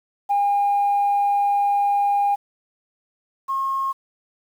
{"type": "tone pair in turn", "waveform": "sine", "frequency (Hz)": [810, 1079.3], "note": ["G#5", "C#6"], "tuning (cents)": [-43, -47], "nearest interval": "perfect fourth", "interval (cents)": 496, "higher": "second", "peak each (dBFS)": [-15, -20], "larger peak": "first", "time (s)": [[0.29, 2.36], [3.48, 3.93]], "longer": "first", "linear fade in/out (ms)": 20, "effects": ["tanh soft clip ceiling -13 dBFS", "8-bit"]}